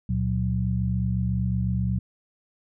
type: tone cluster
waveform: sine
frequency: 70.9 / 119 / 184.7 Hz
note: C#2 / A#2 / F#3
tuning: +40 / +36 / -3 cents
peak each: -28 / -25 / -27 dBFS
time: 0.09-1.99 s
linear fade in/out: 5 ms
effects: none